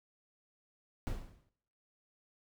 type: noise with exponential decay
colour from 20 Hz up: brown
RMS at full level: -34 dBFS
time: 1.07-1.49 s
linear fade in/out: 0 ms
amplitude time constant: 90 ms
effects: noise-tail reverb RT60 0.7 s tail -19 dB re dry